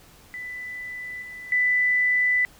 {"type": "tone with level steps", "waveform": "sine", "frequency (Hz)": 1991, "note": "B6", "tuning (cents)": 14, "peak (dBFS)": [-32, -36, -18], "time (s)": [0.34, 2.45], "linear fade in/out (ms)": 0, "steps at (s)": [1.22, 1.52], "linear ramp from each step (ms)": 2, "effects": ["pink hiss -52 dBFS RMS until 2.59 s"]}